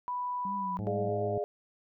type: tone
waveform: sine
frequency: 987.8 Hz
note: B5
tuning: in tune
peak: -31 dBFS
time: 0.08-0.77 s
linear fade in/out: 0 ms
type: tone with vibrato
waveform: sine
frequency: 190.7 Hz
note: G3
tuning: 47 cents flat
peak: -38 dBFS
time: 0.45-1.09 s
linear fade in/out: 2 ms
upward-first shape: triangle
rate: 2.5 Hz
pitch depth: 97 cents each way
type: harmonic tone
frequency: 105.9 Hz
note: G#2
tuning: 34 cents sharp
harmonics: 1 / 2 / 3 / 4 / 5 / 6 / 7 / 8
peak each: -35 / -41 / -45 / -47 / -49 / -51 / -52 / -53 dBFS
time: 0.79-1.38 s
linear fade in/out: 0 ms
type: chord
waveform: sine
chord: D diminished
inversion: second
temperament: equal with one note detuned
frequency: 415.3 / 600.4 / 698.5 Hz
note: Ab4 / D5 / F5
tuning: 0 / +38 / 0 cents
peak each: -33 / -34 / -36 dBFS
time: 0.87-1.44 s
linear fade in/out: 0 ms
effects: none